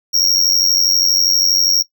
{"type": "tone with amplitude modulation", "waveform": "square", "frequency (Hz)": 5588, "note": "F8", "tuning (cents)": 0, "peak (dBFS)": -9, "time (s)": [0.13, 1.83], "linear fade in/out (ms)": 20, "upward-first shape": "sine", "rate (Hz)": 92.4, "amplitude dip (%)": 75, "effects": ["noise-tail reverb RT60 0.1 s tail -17 dB re dry"]}